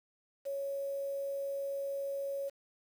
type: tone with quantisation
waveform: sine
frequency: 554.4 Hz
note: C#5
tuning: in tune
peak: -34 dBFS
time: 0.45-2.5 s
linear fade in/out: 20 ms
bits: 9
effects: none